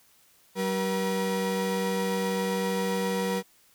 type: tone pair together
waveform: 35% pulse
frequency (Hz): 190.17 / 479.2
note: F#3 / A#4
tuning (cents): +48 / +48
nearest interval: octave + major third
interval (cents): 1600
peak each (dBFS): -27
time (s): 0.55-3.43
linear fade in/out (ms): 50
effects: white hiss -61 dBFS RMS until 3.74 s